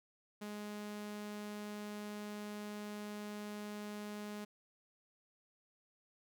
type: tone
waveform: sawtooth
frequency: 208.4 Hz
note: G#3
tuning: 6 cents sharp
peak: -39 dBFS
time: 0.41-4.45 s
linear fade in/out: 10 ms
effects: none